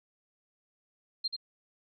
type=tone with echo; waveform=sine; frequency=4186 Hz; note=C8; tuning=in tune; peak=-28 dBFS; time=1.24-1.28 s; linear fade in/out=10 ms; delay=85 ms; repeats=1; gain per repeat=-5 dB; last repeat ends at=1.365 s; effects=none